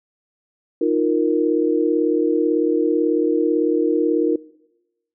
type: chord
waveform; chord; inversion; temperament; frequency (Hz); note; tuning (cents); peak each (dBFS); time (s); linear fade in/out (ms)
sine; Eb suspended second; none; equal; 311.1 / 349.2 / 466.2; Eb4 / F4 / Bb4; 0 / 0 / 0; -20; 0.81-4.36; 5
effects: noise-tail reverb RT60 1.0 s tail -22 dB re dry